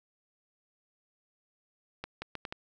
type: accelerating click train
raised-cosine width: 0.3 ms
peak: -21 dBFS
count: 5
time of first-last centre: 2.04-2.525 s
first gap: 180 ms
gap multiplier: 0.74
effects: none